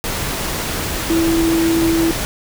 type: tone in noise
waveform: sine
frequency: 329.6 Hz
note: E4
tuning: in tune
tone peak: -13 dBFS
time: 1.1-2.11 s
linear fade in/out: 0 ms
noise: pink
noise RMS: -22 dBFS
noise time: 0.04-2.25 s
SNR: +6 dB
effects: none